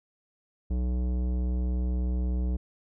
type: tone with tanh clipping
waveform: sine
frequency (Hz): 61.74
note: B1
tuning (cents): 0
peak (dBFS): -27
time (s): 0.7-2.57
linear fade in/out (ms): 10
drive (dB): 15
effects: none